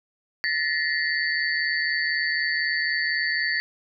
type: tone cluster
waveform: sine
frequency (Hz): 1748 / 1892 / 2060 / 4506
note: A6 / A#6 / C7 / C#8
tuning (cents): -12 / +25 / -28 / +28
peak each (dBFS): -28 / -25 / -32 / -29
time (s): 0.44-3.6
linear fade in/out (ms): 0
effects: none